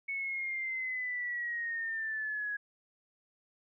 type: linear sweep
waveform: sine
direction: down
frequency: 2215 to 1661.2 Hz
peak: -33 dBFS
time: 0.08-2.57 s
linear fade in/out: 10 ms
effects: none